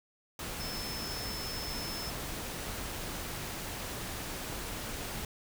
sine tone in noise, 5260 Hz, E8, 5 cents flat, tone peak -40 dBFS, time 0.6-2.1 s, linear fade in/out 2 ms, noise pink, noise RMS -39 dBFS, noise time 0.39-5.25 s, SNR -4 dB, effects none

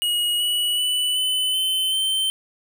square tone with pitch steps, 2895 / 2935 / 2976 / 3018 / 3060 / 3103 Hz, F#7 / F#7 / F#7 / F#7 / G7 / G7, -38 / -15 / +9 / +34 / -42 / -18 cents, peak -20 dBFS, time 0.02-2.3 s, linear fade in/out 0 ms, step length 380 ms, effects none

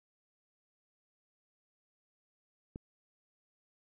click, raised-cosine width 3 ms, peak -29 dBFS, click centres 2.759 s, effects none

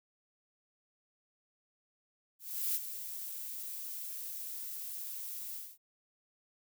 violet noise with ADSR envelope, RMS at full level -32 dBFS, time 2.39-5.78 s, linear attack 360 ms, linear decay 35 ms, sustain -10 dB, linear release 230 ms, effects none

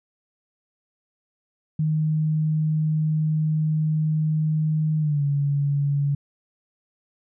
sine tone with pitch glide, 155.3 to 142.41 Hz, D#3 to C#3, -3 to +47 cents, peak -19 dBFS, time 1.79-6.15 s, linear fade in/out 5 ms, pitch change -150 cents, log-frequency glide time 4.99-5.23 s, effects none

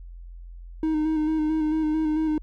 triangle tone with vibrato, 311.1 Hz, D#4, in tune, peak -19 dBFS, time 0.83-2.38 s, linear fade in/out 2 ms, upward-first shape square, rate 4.5 Hz, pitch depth 25 cents each way, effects added 43 Hz sine -38 dBFS peak until 2.42 s

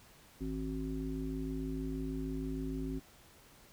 harmonic tone, 53.2 Hz, G#1, 42 cents sharp, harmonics 1 / 3 / 5 / 7, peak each -40 / -43 / -38 / -45 dBFS, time 0.4-3 s, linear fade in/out 20 ms, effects pink hiss -60 dBFS RMS until 3.72 s

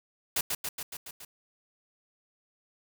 white noise with echo, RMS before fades -28 dBFS, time 0.36-0.41 s, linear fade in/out 5 ms, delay 140 ms, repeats 6, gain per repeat -3 dB, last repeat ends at 1.25 s, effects none

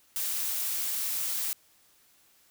blue noise, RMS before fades -31 dBFS, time 0.16-1.53 s, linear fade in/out 0 ms, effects white hiss -63 dBFS RMS until 2.5 s

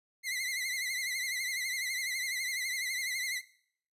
sawtooth tone with vibrato, 2057 Hz, C7, 30 cents flat, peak -29 dBFS, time 0.23-3.42 s, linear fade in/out 50 ms, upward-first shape triangle, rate 12 Hz, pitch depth 99 cents each way, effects noise-tail reverb RT60 0.6 s tail -18 dB re dry + resampled to 32000 Hz

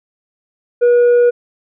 sine tone with tanh clipping, 482.8 Hz, B4, 39 cents flat, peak -8 dBFS, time 0.81-1.31 s, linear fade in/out 20 ms, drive 3 dB, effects none

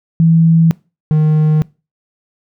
sine / triangle tone pair in turn, 164.2 / 154.17 Hz, E3 / D#3, -6 / -16 cents, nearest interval minor second, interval 110 cents, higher first, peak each -6 / -6 dBFS, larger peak neither, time 0.2-0.71 / 1.11-1.62 s, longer neither, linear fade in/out 0 ms, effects noise-tail reverb RT60 0.3 s tail -23 dB re dry

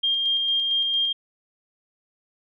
sine tone with tremolo, 3209 Hz, G7, 40 cents sharp, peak -19 dBFS, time 0.03-1.13 s, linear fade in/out 10 ms, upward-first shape square, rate 4.4 Hz, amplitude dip 25%, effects none

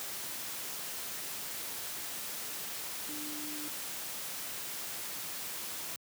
sine tone in noise, 300 Hz, D4, 37 cents sharp, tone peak -43 dBFS, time 3.09-3.68 s, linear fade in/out 0 ms, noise white, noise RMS -40 dBFS, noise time 0-5.96 s, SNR -6 dB, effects high-pass 100 Hz 12 dB/octave

